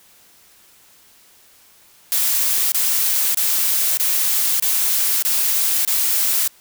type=noise bursts; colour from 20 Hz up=blue; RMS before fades=-18 dBFS; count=7; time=2.12-6.476 s; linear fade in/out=0 ms; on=600 ms; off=26 ms; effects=white hiss -51 dBFS RMS until 6.6 s